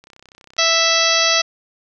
click train, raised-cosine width 0.2 ms, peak -27 dBFS, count 26, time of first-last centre 0.04-0.814 s, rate 32.3 Hz
harmonic tone, 659.3 Hz, E5, in tune, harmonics 1 / 2 / 3 / 4 / 5 / 6 / 7 / 8 / 9, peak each -22 / -22 / -22 / -22 / -22 / -22 / -22 / -22 / -22 dBFS, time 0.58-1.42 s, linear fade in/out 10 ms
effects none

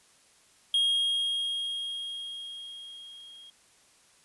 triangle tone with level ramp, 3258 Hz, G#7, 34 cents flat, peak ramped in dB -20 to -46 dBFS, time 0.74-3.5 s, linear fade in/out 2 ms, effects white hiss -61 dBFS RMS until 4.24 s + resampled to 24000 Hz

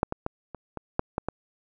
clicks, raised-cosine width 1 ms, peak -7 / -15 / -14 / -23 / -20 / -8 / -12 / -14 dBFS, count 8, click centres 0.031 / 0.124 / 0.264 / 0.547 / 0.773 / 0.994 / 1.181 / 1.286 s, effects none

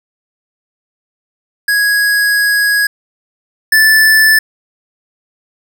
square tone pair in turn, 1661.2 / 1752.4 Hz, G#6 / A6, 0 / -7 cents, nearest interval minor second, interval 93 cents, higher second, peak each -10 / -6 dBFS, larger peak second, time 1.68-2.87 / 3.72-4.39 s, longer first, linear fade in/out 5 ms, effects none

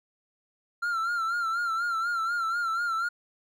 triangle tone with vibrato, 1372 Hz, F6, 31 cents flat, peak -24 dBFS, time 0.82-3.09 s, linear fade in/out 10 ms, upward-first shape sine, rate 4.1 Hz, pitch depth 69 cents each way, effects none

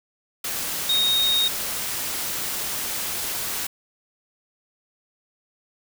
sine tone in noise, 3729 Hz, A#7, in tune, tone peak -18 dBFS, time 0.89-1.48 s, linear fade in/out 5 ms, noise white, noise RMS -28 dBFS, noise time 0.44-3.67 s, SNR +7 dB, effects none

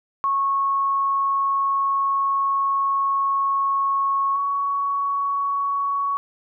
sine tone pair in turn, 1100 / 1118.6 Hz, C#6 / C#6, -14 / +15 cents, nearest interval unison, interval 29 cents, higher second, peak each -18 / -20 dBFS, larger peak first, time 0.24-4.36 / 4.36-6.17 s, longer first, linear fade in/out 0 ms, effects none

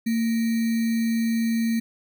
sine tone with sample-and-hold, 227.8 Hz, A#3, 40 cents flat, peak -20 dBFS, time 0.06-1.8 s, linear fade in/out 10 ms, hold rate 2100 Hz, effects none

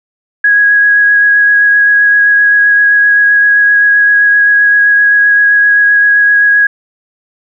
sine tone with vibrato, 1658 Hz, G#6, 3 cents flat, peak -4 dBFS, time 0.44-6.67 s, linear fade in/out 5 ms, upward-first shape sine, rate 7.7 Hz, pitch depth 11 cents each way, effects none

